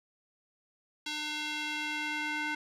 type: tone with band-pass filter sweep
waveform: square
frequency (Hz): 301.5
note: D4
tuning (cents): +46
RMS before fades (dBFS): -35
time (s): 1.06-2.55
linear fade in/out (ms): 5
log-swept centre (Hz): 3700 to 1900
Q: 1.6
effects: none